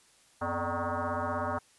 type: tone with frequency modulation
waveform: sine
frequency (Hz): 246.9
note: B3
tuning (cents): 0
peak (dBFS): -29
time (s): 0.41-1.59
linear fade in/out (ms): 10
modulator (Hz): 170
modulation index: 6.9
effects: white hiss -62 dBFS RMS until 1.78 s + resampled to 24000 Hz